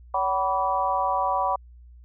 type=tone cluster; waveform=sine; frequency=566 / 759 / 981 / 1151 Hz; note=C#5 / F#5 / B5 / D6; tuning=+36 / +44 / -12 / -35 cents; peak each=-30 / -26 / -25 / -28 dBFS; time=0.14-1.56 s; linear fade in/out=5 ms; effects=added 60 Hz sine -45 dBFS peak until 2.04 s